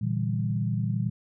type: chord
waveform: sine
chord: E half-diminished seventh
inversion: second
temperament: equal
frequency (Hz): 116.54 / 146.83 / 164.81 / 196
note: Bb2 / D3 / E3 / G3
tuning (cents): 0 / 0 / 0 / 0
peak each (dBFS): -27 / -33 / -32 / -31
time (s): 0.01-1.1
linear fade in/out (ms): 10
effects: none